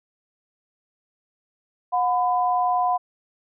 sine tone pair together, 725 / 1004.3 Hz, F#5 / B5, -35 / +29 cents, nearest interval tritone, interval 564 cents, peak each -20 / -23 dBFS, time 1.92-2.98 s, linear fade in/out 20 ms, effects none

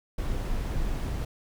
brown noise, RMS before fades -29 dBFS, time 0.18-1.25 s, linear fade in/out 5 ms, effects none

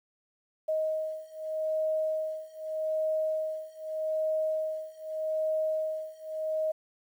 sine beating tone pair, 627 / 627.82 Hz, D#5 / D#5, +13 / +15 cents, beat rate 0.82 Hz, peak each -32 / -31 dBFS, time 0.68-6.72 s, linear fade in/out 10 ms, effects 10-bit

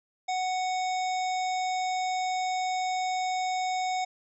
harmonic tone with a mistuned harmonic, 741 Hz, F#5, 2 cents sharp, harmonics 1 / 3 / 5 / 7 / 9 / 10, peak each -27 / -37 / -41 / -44 / -46 / -47 dBFS, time 0.28-4.05 s, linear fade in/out 10 ms, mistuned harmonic 10, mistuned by -18 cents, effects none

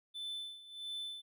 triangle tone with tremolo, 3520 Hz, A7, in tune, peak -37 dBFS, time 0.14-1.22 s, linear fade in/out 20 ms, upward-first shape sine, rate 1.5 Hz, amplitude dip 80%, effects none

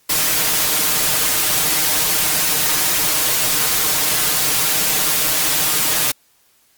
white noise with comb filter, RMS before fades -17 dBFS, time 0.09-6.12 s, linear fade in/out 10 ms, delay 6.5 ms, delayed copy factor +0.75, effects white hiss -57 dBFS RMS until 6.77 s + Opus 48 kbps

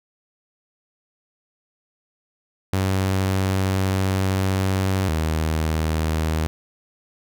sawtooth tone pair in turn, 95.4 / 79.09 Hz, G2 / D#2, -47 / +29 cents, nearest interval minor third, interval 324 cents, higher first, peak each -15 / -16 dBFS, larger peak first, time 2.73-5.09 / 5.09-6.47 s, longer first, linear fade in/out 0 ms, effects none

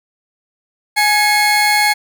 30% pulse tone pair together, 836.4 / 2173 Hz, G#5 / C#7, +12 / -35 cents, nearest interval octave + perfect fourth, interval 1653 cents, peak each -11 dBFS, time 0.96-1.94 s, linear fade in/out 20 ms, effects none

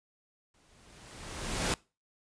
pink noise with exponential growth, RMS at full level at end -28 dBFS, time 0.54-1.74 s, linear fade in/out 2 ms, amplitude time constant 260 ms, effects noise-tail reverb RT60 0.3 s tail -23 dB re dry + resampled to 22050 Hz

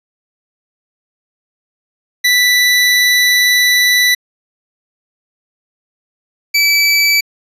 25% pulse tone pair in turn, 1975.5 / 2306 Hz, B6 / D7, 0 / -32 cents, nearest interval minor third, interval 268 cents, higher second, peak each -5 / -5 dBFS, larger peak neither, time 2.24-4.15 / 6.54-7.21 s, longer first, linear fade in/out 10 ms, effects resampled to 32000 Hz

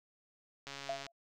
click train, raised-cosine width 0.2 ms, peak -27 dBFS, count 56, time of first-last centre 0.67-1.066 s, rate 139 Hz
sine tone with exponential decay, 680 Hz, F5, 46 cents flat, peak -31 dBFS, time 0.89-1.12 s, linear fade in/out 5 ms, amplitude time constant 50 ms
effects none

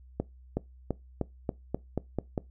accelerating click train, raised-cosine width 2 ms, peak -15 dBFS, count 9, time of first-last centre 0.2-2.378 s, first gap 370 ms, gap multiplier 0.91, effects noise-tail reverb RT60 0.2 s tail -21 dB re dry + added 63 Hz sine -50 dBFS peak until 2.5 s

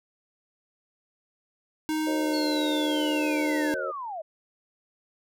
square tone with pitch glide, 311.1 to 302.1 Hz, D#4 to D4, 0 to +49 cents, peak -26 dBFS, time 1.89-3.74 s, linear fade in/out 0 ms, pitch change -51 cents, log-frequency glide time 2.12-2.47 s
sine chord, D# minor seventh, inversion first, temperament equal with one note detuned, 370 / 466.2 / 541.7 / 622.3 Hz, F#4 / A#4 / C#5 / D#5, 0 / 0 / -40 / 0 cents, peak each -38 / -37 / -32 / -35 dBFS, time 2.06-3.92 s, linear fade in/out 20 ms
sine linear sweep, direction down, 4435 to 602 Hz, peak -32 dBFS, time 2.33-4.22 s, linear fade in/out 10 ms
effects none

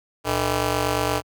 10% pulse ring-modulated tone, 182.9 Hz, F#3, 20 cents flat, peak -9 dBFS, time 0.24-1.22 s, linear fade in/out 50 ms, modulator 250 Hz, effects high-pass 80 Hz 12 dB/octave

